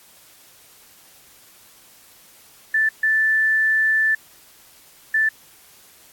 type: tone bursts at uneven times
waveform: sine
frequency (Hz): 1760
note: A6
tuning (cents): 0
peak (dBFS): -15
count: 3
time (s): 2.74-2.89 / 3.03-4.15 / 5.14-5.29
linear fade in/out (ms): 5
effects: white hiss -50 dBFS RMS until 6.12 s + AAC 64 kbps

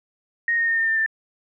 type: tone with pitch steps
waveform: sine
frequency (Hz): 1864.7 / 1847.5 / 1830.5 / 1813.7 / 1797 / 1780.5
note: A#6 / A#6 / A#6 / A#6 / A6 / A6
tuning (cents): 0 / -16 / -32 / -48 / +36 / +20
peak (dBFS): -18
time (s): 0.48-1.062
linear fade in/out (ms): 2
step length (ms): 97
effects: none

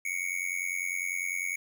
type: tone with amplitude modulation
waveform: square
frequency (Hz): 2217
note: C#7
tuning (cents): 0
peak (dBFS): -27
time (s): 0.05-1.56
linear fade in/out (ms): 5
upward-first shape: sine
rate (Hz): 90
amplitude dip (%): 90
effects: 10-bit

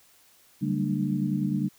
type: tone cluster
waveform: sine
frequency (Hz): 144 / 186.7 / 196.3 / 227.1 / 296.4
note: D3 / F#3 / G3 / A#3 / D4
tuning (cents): -34 / +16 / +3 / -45 / +16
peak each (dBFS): -30 / -35 / -28 / -31 / -31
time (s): 0.61-1.69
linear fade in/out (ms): 20
effects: white hiss -59 dBFS RMS until 1.78 s

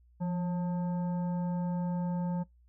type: tone with frequency modulation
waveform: sine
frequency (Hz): 173.7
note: F3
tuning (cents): -9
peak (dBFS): -29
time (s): 0.2-2.44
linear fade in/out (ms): 20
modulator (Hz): 716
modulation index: 0.44
effects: noise-tail reverb RT60 0.2 s tail -26 dB re dry + added 60 Hz sine -59 dBFS peak until 2.68 s

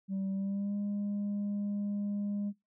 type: tone with pitch glide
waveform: sine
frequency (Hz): 193.4 to 203.8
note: G3 to G#3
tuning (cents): -23 to -32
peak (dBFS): -29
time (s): 0.08-2.53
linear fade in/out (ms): 50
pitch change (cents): +91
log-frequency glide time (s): 0.32-0.76
effects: noise-tail reverb RT60 0.2 s tail -21 dB re dry + tanh soft clip ceiling -30 dBFS

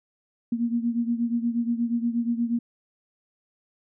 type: beating tone pair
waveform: sine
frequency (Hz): 233.1 / 241.5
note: A#3 / B3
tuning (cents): 0 / -39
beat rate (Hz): 8.4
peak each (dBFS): -24 / -28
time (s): 0.52-2.59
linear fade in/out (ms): 5
effects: none

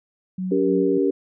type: tone with tremolo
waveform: sine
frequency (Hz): 185.6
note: F#3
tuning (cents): +6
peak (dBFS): -23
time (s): 0.38-0.98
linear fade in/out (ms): 5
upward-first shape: sine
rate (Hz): 3.3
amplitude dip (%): 55
type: chord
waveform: sine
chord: G diminished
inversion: second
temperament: just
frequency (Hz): 282.2 / 392 / 470.4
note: Db4 / G4 / Bb4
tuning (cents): +31 / 0 / +16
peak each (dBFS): -21 / -20 / -24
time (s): 0.51-1.11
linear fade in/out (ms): 10
effects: none

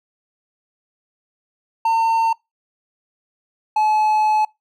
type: tone pair in turn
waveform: triangle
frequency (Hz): 906 / 857.6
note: A#5 / A5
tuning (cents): -50 / -45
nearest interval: minor second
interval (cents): 95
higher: first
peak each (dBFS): -12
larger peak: neither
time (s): 1.85-2.33 / 3.76-4.45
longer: second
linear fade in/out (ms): 5
effects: noise-tail reverb RT60 0.2 s tail -25 dB re dry

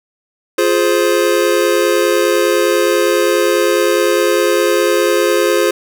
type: chord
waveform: square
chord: F minor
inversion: none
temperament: just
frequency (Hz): 349.2 / 419.1 / 523.8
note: F4 / Ab4 / C5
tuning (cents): 0 / +16 / +2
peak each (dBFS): -16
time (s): 0.58-5.71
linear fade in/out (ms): 5
effects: none

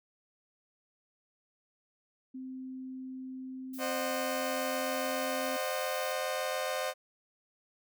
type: tone with pitch glide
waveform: sine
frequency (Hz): 259.8 to 262.4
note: C4 to C4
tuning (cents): -12 to +5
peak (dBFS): -39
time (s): 2.34-5.57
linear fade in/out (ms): 10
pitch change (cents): +17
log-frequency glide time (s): 3.35-5.16
type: noise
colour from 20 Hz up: violet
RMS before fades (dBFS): -47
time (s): 3.73-6.13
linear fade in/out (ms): 10
type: chord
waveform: sawtooth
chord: C diminished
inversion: none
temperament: equal with one note detuned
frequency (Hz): 523.3 / 610.5 / 740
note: C5 / Eb5 / Gb5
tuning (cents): 0 / -33 / 0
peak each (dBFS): -31 / -32 / -35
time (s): 3.78-6.94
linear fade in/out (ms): 50
effects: none

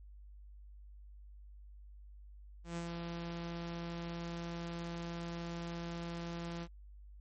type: tone with ADSR envelope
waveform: sawtooth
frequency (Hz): 170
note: F3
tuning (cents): -46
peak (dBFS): -33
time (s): 2.64-6.68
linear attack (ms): 130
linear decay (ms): 48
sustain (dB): -3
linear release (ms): 57
effects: added 50 Hz sine -51 dBFS peak until 7.2 s + MP3 32 kbps

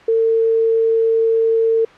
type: tone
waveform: sine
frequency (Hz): 451.7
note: A4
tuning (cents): +45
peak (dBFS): -12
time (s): 0.08-1.85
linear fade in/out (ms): 5
effects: white hiss -42 dBFS RMS until 1.97 s + low-pass 2000 Hz 12 dB/octave

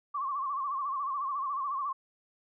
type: tone with vibrato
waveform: sine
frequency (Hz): 1108.7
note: C#6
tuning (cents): 0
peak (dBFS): -30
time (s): 0.14-1.93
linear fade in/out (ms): 10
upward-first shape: sine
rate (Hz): 14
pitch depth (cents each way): 98
effects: none

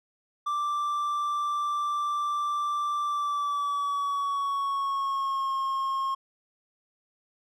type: tone with pitch glide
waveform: triangle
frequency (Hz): 1174.7 to 1077.2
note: D6 to C#6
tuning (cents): 0 to -50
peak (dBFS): -24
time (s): 0.46-6.15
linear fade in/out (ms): 10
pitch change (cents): -150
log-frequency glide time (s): 3.04-5.53
effects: none

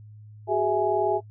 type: tone cluster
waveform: sine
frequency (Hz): 376.8 / 416.9 / 659 / 835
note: F#4 / G#4 / E5 / G#5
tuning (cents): +32 / +7 / -1 / +9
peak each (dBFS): -26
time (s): 0.47-1.21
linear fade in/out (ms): 50
effects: noise-tail reverb RT60 0.1 s tail -23 dB re dry + added 106 Hz sine -43 dBFS peak until 1.3 s

